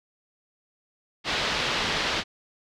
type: low-pass noise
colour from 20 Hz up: white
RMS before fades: -27 dBFS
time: 1.24-2.24 s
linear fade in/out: 50 ms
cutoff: 4300 Hz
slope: 24 dB/octave
effects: none